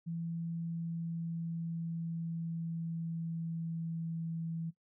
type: tone with pitch glide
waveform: sine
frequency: 167 to 164.51 Hz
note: E3 to E3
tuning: +23 to -3 cents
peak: -35 dBFS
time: 0.06-4.71 s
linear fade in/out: 20 ms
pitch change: -26 cents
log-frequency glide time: 0.6-4.28 s
effects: noise-tail reverb RT60 0.1 s tail -17 dB re dry

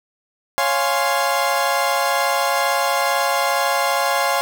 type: chord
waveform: 30% pulse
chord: Db major seventh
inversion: none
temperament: equal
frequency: 554.4 / 698.5 / 830.6 / 1046.5 Hz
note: Db5 / F5 / Ab5 / C6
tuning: 0 / 0 / 0 / 0 cents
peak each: -20 dBFS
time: 0.58-4.41 s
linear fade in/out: 0 ms
effects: none

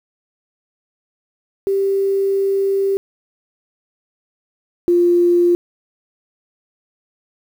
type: tone pair in turn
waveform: sine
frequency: 392 / 349.3 Hz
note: G4 / F4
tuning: 0 / 0 cents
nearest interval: major second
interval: 200 cents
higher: first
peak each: -14 / -10 dBFS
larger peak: second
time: 1.67-2.97 / 4.88-5.55 s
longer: first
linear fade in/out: 0 ms
effects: 7-bit

